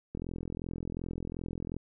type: click train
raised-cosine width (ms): 3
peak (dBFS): -24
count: 70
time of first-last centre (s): 0.15-1.766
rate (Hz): 42.7
effects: none